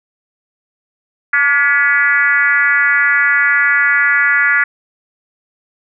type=tone with frequency modulation; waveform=sine; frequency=1703 Hz; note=G#6; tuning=43 cents sharp; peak=-9 dBFS; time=1.33-4.64 s; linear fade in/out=5 ms; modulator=273 Hz; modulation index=1.4; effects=none